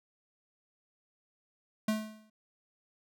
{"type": "tone with exponential decay", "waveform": "square", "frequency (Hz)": 216.2, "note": "A3", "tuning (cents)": -30, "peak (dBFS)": -26, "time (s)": [1.88, 2.3], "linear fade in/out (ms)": 5, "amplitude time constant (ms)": 91, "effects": []}